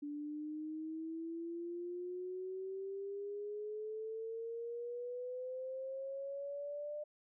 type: exponential sweep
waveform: sine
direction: up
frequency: 290 to 599 Hz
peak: -40 dBFS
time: 0.02-7.04 s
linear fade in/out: 10 ms
effects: none